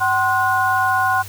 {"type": "tone cluster", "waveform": "sine", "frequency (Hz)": [758, 1049, 1456], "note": ["F#5", "C6", "F#6"], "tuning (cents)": [42, 4, -28], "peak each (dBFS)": -19, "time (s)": [0, 1.23], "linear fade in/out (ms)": 20, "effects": ["added 98 Hz sine -34 dBFS peak until 1.28 s", "white hiss -38 dBFS RMS until 1.28 s"]}